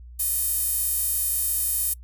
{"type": "tone with high-pass filter", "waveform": "sawtooth", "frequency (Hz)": 617, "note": "D#5", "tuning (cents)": -15, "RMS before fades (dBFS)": -25, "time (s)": [0.19, 1.94], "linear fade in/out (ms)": 10, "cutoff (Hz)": 11000, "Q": 2.4, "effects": ["noise-tail reverb RT60 0.1 s tail -26 dB re dry", "added 60 Hz sine -40 dBFS peak until 2.03 s"]}